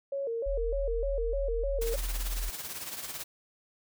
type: tone with vibrato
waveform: sine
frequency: 505 Hz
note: B4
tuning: 39 cents sharp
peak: -30 dBFS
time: 0.12-1.96 s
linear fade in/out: 5 ms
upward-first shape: square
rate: 3.3 Hz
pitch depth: 160 cents each way
type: tone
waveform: sine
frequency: 41.2 Hz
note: E1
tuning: in tune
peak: -30 dBFS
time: 0.46-2.5 s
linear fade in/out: 10 ms
type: noise with tremolo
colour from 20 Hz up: white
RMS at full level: -37 dBFS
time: 1.81-3.24 s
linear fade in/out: 10 ms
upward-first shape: sine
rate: 18 Hz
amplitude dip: 55%
effects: none